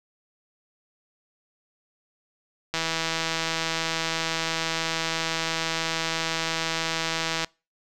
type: click train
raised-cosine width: 0.2 ms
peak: -9 dBFS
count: 768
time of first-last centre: 2.74-7.446 s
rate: 163 Hz
effects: noise-tail reverb RT60 0.3 s tail -25 dB re dry